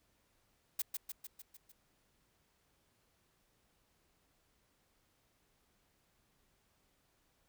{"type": "noise with echo", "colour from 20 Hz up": "blue", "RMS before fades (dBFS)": -35, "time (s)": [0.79, 0.82], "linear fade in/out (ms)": 5, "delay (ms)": 150, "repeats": 6, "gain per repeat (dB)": -4, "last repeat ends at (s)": 1.72, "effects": ["pink hiss -75 dBFS RMS until 7.48 s"]}